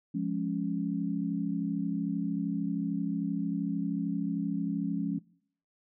sine chord, Db major, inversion first, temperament equal, 174.61 / 207.7 / 277.2 Hz, F3 / Ab3 / Db4, 0 / 0 / 0 cents, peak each -33 dBFS, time 0.14-5.19 s, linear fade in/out 10 ms, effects noise-tail reverb RT60 0.6 s tail -22 dB re dry

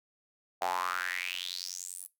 square tone with high-pass filter sweep, 45.14 Hz, F#1, 42 cents flat, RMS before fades -36 dBFS, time 0.61-2.07 s, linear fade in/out 10 ms, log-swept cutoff 720 to 11000 Hz, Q 5.9, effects noise-tail reverb RT60 0.2 s tail -18 dB re dry

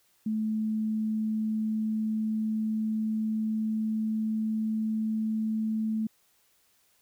sine tone with pitch glide, 217.3 to 219.1 Hz, A3 to A3, -21 to -7 cents, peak -26 dBFS, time 0.26-6.07 s, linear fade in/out 5 ms, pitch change +14 cents, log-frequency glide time 0.47-5.93 s, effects white hiss -67 dBFS RMS until 7.01 s

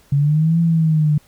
sine linear two-way sweep, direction up then down, 138.59 to 168.6 to 147.9 Hz, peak -12 dBFS, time 0.12-1.18 s, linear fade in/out 5 ms, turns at 0.6 s, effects pink hiss -53 dBFS RMS until 1.27 s

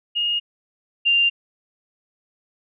sine tone pair in turn, 2854 / 2790 Hz, F7 / F7, +37 / -2 cents, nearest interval unison, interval 39 cents, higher first, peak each -19 / -14 dBFS, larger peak second, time 0.15-0.4 / 1.05-1.3 s, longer neither, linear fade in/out 20 ms, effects none

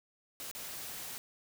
white noise with dropouts, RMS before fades -43 dBFS, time 0.4-1.18 s, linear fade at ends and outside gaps 0 ms, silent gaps 0.513-0.55 s, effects none

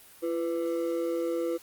triangle ring-modulated tone, 418.2 Hz, G#4, 12 cents sharp, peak -22 dBFS, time 0.22-1.58 s, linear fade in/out 20 ms, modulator 79.1 Hz, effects white hiss -53 dBFS RMS until 1.62 s + Opus 32 kbps

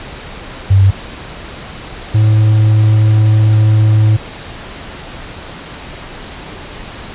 sine / triangle tone pair in turn, 97.2 / 107.96 Hz, G2 / A2, -14 / -32 cents, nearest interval major second, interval 182 cents, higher second, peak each -4 dBFS, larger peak neither, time 0.7-0.91 / 2.14-4.17 s, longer second, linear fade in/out 10 ms, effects pink hiss -29 dBFS RMS until 7.14 s + resampled to 8000 Hz

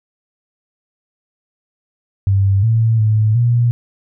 sine tone with pitch steps, 98 / 113 / 108.2 / 119.5 Hz, G2 / A2 / A2 / A#2, 0 / +47 / -29 / +43 cents, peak -10 dBFS, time 2.27-3.71 s, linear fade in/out 0 ms, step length 360 ms, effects none

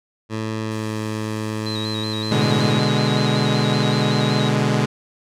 15% pulse tone with pitch glide, 109.9 to 108.51 Hz, A2 to A2, -2 to -24 cents, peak -17 dBFS, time 0.29-2.82 s, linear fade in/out 50 ms, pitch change -22 cents, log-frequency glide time 0.62-0.95 s
blue noise, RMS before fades -37 dBFS, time 0.71-2.73 s, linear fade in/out 5 ms
sine tone with vibrato, 3951 Hz, B7, in tune, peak -27 dBFS, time 1.66-4.49 s, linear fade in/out 5 ms, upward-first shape square, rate 5.3 Hz, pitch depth 55 cents each way
sawtooth chord, G# diminished, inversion first, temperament equal, 123.47 / 146.83 / 207.7 Hz, B2 / D3 / G#3, 0 / 0 / 0 cents, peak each -17 dBFS, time 2.31-4.86 s, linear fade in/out 10 ms
effects low-pass 7000 Hz 12 dB/octave

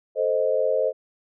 sine chord, A diminished, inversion none, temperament equal, 440 / 523.3 / 622.3 Hz, A4 / C5 / Eb5, 0 / 0 / 0 cents, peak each -26 / -22 / -24 dBFS, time 0.15-0.93 s, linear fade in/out 50 ms, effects none

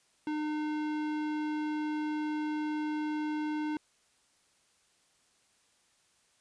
sine tone with tanh clipping, 303.7 Hz, D#4, 42 cents flat, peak -33 dBFS, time 0.27-3.77 s, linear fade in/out 2 ms, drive 18 dB, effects white hiss -69 dBFS RMS until 6.4 s + resampled to 22050 Hz

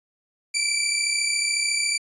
15% pulse tone pair together, 2314 / 2348 Hz, D7 / D7, -26 / -1 cents, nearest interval unison, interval 25 cents, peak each -18 / -17 dBFS, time 0.54-1.98 s, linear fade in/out 10 ms, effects resampled to 24000 Hz

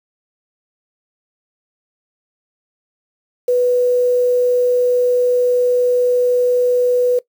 sine tone with quantisation, 493.9 Hz, B4, in tune, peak -11 dBFS, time 3.48-7.19 s, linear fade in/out 5 ms, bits 6, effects noise-tail reverb RT60 0.1 s tail -19 dB re dry

